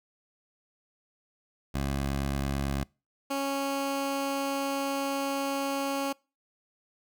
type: tone pair in turn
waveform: 15% pulse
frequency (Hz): 69 / 276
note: C#2 / C#4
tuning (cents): -7 / -7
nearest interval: 2 octaves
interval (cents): 2400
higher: second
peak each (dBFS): -22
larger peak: neither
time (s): 1.74-2.84 / 3.3-6.13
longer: second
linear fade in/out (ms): 10
effects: noise-tail reverb RT60 0.3 s tail -25 dB re dry